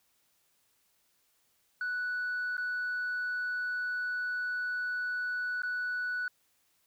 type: tone with dropouts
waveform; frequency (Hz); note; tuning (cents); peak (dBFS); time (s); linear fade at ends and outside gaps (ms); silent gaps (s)
sine; 1480; F#6; 0; -29; 1.81-6.28; 2; 2.569-2.579 / 5.62-5.633
effects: tanh soft clip ceiling -29 dBFS + white hiss -72 dBFS RMS until 6.86 s